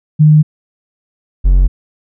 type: tone pair in turn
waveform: sine / triangle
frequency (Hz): 152.7 / 45.49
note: D#3 / F#1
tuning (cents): -32 / -29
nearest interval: octave + major sixth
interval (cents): 2097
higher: first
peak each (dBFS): -3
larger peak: neither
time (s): 0.19-0.43 / 1.44-1.68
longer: neither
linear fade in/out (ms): 20
effects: none